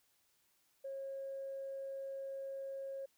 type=tone; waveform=sine; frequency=543 Hz; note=C#5; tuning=36 cents flat; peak=-40 dBFS; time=0.84-3.06 s; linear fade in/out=10 ms; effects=tanh soft clip ceiling -36 dBFS + white hiss -75 dBFS RMS until 3.17 s